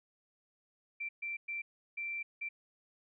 sine tone bursts at uneven times, 2349 Hz, D7, in tune, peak -36 dBFS, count 5, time 1-1.09 / 1.22-1.37 / 1.48-1.62 / 1.97-2.23 / 2.41-2.49 s, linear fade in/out 10 ms, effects none

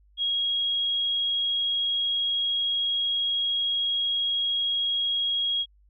sine tone, 3291 Hz, G#7, 16 cents flat, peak -23 dBFS, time 0.17-5.66 s, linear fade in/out 50 ms, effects added 50 Hz sine -56 dBFS peak until 5.89 s

